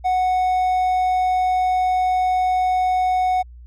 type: tone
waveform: triangle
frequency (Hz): 738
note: F#5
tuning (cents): -5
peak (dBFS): -14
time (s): 0.04-3.43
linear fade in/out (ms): 20
effects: added 60 Hz sine -38 dBFS peak until 3.66 s